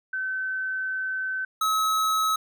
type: tone pair in turn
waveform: sine / square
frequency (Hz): 1529 / 1284.6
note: G6 / E6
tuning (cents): -44 / -45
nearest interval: minor third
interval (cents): 301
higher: first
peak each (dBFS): -26 / -22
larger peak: second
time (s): 0.13-1.45 / 1.61-2.36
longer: first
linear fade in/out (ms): 5
effects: none